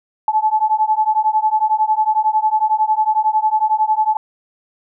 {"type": "beating tone pair", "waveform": "sine", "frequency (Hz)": [859, 870], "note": ["A5", "A5"], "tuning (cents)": [-42, -20], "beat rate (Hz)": 11, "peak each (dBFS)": -16, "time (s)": [0.28, 4.17], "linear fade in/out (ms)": 2, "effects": []}